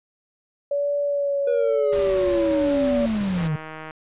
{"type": "tone with vibrato", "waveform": "sine", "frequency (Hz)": 568, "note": "C#5", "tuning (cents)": 42, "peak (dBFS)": -20, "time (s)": [0.71, 3.06], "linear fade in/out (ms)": 5, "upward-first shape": "sine", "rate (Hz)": 1, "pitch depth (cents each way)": 22}
{"type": "linear sweep", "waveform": "triangle", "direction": "down", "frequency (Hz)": [490, 146.83], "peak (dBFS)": -19, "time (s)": [1.47, 3.56], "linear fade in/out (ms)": 5}
{"type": "noise", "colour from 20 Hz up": "pink", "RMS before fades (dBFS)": -34, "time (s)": [1.92, 3.48], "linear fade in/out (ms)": 10}
{"type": "click train", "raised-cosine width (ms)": 0.5, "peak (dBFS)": -21, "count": 84, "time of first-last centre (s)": [3.38, 3.909], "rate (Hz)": 157}
{"effects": ["resampled to 8000 Hz"]}